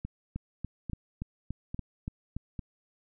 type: two click trains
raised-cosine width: 5 ms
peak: -23 / -22 dBFS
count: 4 / 8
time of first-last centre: 0.05-2.592 / 0.36-2.366 s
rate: 1.18 / 3.49 Hz
effects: none